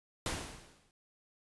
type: noise with exponential decay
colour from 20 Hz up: pink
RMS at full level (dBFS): -33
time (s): 0.26-0.91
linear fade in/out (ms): 1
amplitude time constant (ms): 140
effects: resampled to 24000 Hz